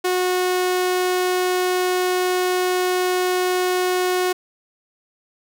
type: tone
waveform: sawtooth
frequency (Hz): 364.8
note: F#4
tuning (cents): -24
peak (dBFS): -14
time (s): 0.04-4.33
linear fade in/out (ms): 10
effects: none